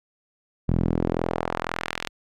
sawtooth tone with band-pass filter sweep, 42 Hz, E1, 33 cents sharp, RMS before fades -26 dBFS, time 0.68-2.09 s, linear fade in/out 10 ms, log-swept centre 150 to 3200 Hz, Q 1, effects none

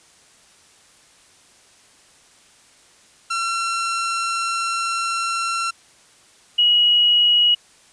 sawtooth / sine tone pair in turn, 1358 / 2906 Hz, F6 / F#7, -49 / -32 cents, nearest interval octave + minor second, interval 1317 cents, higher second, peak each -17 / -12 dBFS, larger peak second, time 3.3-5.71 / 6.58-7.55 s, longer first, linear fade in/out 10 ms, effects white hiss -52 dBFS RMS until 7.92 s + resampled to 22050 Hz

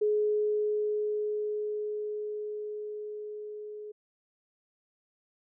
sine tone with level ramp, 421.7 Hz, G#4, 26 cents sharp, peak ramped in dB -23 to -39 dBFS, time 0.01-3.92 s, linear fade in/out 10 ms, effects none

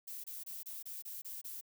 violet noise bursts, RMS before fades -45 dBFS, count 8, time 0.07-1.612 s, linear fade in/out 10 ms, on 170 ms, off 26 ms, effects none

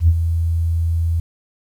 sine tone with ADSR envelope, 83.1 Hz, E2, 15 cents sharp, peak -6 dBFS, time 0-1.2 s, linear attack 80 ms, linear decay 52 ms, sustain -9 dB, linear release 5 ms, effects tanh soft clip ceiling -2 dBFS + 8-bit

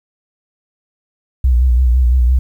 sine tone with vibrato, 62.1 Hz, B1, 10 cents sharp, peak -8 dBFS, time 1.44-2.39 s, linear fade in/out 5 ms, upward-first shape sine, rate 5.9 Hz, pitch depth 76 cents each way, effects 8-bit

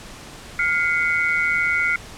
sine tone cluster, 1413 / 2050 / 2211 Hz, F6 / C7 / C#7, +20 / -36 / -5 cents, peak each -22 dBFS, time 0.59-1.96 s, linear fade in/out 2 ms, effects pink hiss -39 dBFS RMS until 2.17 s + low-pass 9000 Hz 12 dB/octave

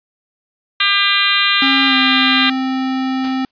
harmonic tone, 399.9 Hz, G4, 35 cents sharp, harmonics 3 / 4 / 5 / 6 / 7 / 8 / 9 / 10, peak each -20 / -20 / -20 / -20 / -20 / -20 / -20 / -20 dBFS, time 0.8-2.5 s, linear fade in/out 5 ms
square tone with pitch glide, 270 to 262 Hz, C#4 to C4, -45 to +2 cents, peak -17 dBFS, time 1.62-3.45 s, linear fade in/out 2 ms, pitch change -53 cents, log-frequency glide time 1.87-1.95 s
white noise with exponential decay, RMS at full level -26 dBFS, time 3.24-3.51 s, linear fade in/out 2 ms, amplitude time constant 58 ms
effects resampled to 11025 Hz

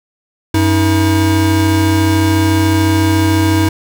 square tone pair together, 95.1 / 319.2 Hz, F#2 / D#4, +48 / +44 cents, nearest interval octave + major sixth, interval 2096 cents, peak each -13 dBFS, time 0.54-3.69 s, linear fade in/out 5 ms, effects none

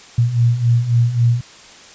sine beating tone pair, 116.2 / 119.9 Hz, A#2 / A#2, -5 / +49 cents, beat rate 3.7 Hz, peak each -18 / -13 dBFS, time 0.18-1.41 s, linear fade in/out 5 ms, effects white hiss -41 dBFS RMS until 1.94 s + resampled to 16000 Hz

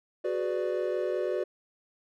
triangle chord, G# half-diminished seventh, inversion third, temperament equal with one note detuned, 370 / 415.3 / 497.9 / 587.3 Hz, F#4 / G#4 / B4 / D5, 0 / 0 / +14 / 0 cents, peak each -29 / -35 / -31 / -31 dBFS, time 0.24-1.44 s, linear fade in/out 10 ms, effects none

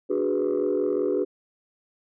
sine chord, G# half-diminished seventh, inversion second, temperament equal, 293.7 / 370 / 415.3 / 493.9 Hz, D4 / F#4 / G#4 / B4, 0 / 0 / 0 / 0 cents, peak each -28 / -25 / -25 / -27 dBFS, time 0.09-1.25 s, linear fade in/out 20 ms, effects tanh soft clip ceiling -16 dBFS

